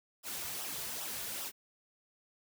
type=noise with flanger; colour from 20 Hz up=white; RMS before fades=-40 dBFS; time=0.23-1.52 s; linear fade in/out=50 ms; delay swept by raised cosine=0.45 to 3.85 ms; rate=2.5 Hz; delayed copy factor=-0.65; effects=none